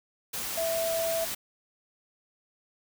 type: tone in noise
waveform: sine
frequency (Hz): 659.3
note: E5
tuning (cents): 0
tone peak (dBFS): -27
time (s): 0.57-1.25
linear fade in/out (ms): 10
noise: white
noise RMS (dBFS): -34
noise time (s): 0.33-1.35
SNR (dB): +4
effects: none